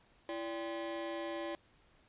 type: ring-modulated tone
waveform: 35% pulse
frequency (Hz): 456.8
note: A#4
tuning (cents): -35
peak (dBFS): -33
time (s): 0.29-1.55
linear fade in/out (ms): 0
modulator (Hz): 122
effects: pink hiss -67 dBFS RMS until 2.08 s + resampled to 8000 Hz